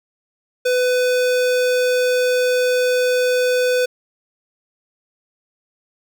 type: tone with notch filter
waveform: square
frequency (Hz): 500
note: B4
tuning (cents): +21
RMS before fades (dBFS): -17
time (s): 0.65-3.86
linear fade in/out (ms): 10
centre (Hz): 11000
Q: 1.9
effects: none